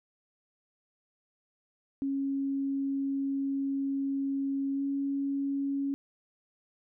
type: tone with pitch glide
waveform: sine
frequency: 274.6 to 277.6 Hz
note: C#4 to C#4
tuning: -16 to +3 cents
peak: -28 dBFS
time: 2.02-5.94 s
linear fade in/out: 0 ms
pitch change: +19 cents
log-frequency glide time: 4.74-4.82 s
effects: none